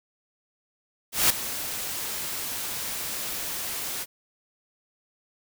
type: noise with ADSR envelope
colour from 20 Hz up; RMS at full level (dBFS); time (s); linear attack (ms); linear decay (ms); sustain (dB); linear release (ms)
white; -18; 1.12-4.06; 180; 6; -14; 40
effects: none